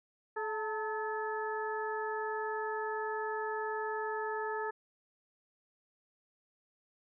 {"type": "harmonic tone with a mistuned harmonic", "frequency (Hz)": 430, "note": "A4", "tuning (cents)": -40, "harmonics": [1, 2, 3, 4], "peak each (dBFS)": [-37, -38, -42, -41], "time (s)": [0.36, 4.71], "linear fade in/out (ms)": 10, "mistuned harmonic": 2, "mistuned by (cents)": 58, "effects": []}